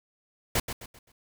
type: noise with echo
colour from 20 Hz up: pink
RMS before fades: -25 dBFS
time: 0.55-0.6 s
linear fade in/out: 5 ms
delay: 130 ms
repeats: 4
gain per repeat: -9 dB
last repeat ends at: 1.12 s
effects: none